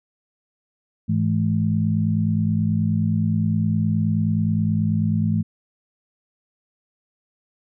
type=tone cluster; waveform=sine; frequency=105 / 164.6 / 214.1 Hz; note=G#2 / E3 / A3; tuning=+19 / -2 / -47 cents; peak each=-22 dBFS; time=1.08-5.43 s; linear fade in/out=20 ms; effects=none